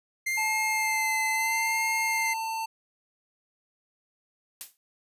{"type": "tone with vibrato", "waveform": "45% pulse", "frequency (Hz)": 2093, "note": "C7", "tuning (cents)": 0, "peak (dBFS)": -26, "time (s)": [0.26, 2.34], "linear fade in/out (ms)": 10, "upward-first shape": "sine", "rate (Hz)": 0.75, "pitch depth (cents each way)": 31}
{"type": "tone with pitch glide", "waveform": "square", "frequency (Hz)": [876, 894.9], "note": ["A5", "A5"], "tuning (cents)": [-8, 29], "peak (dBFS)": -30, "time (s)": [0.37, 2.66], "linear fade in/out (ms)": 10, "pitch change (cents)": 37, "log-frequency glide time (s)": [1.31, 1.54]}
{"type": "noise with exponential decay", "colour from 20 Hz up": "blue", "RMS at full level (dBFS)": -33, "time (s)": [4.61, 4.77], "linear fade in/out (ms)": 0, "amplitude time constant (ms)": 33}
{"effects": ["resampled to 32000 Hz"]}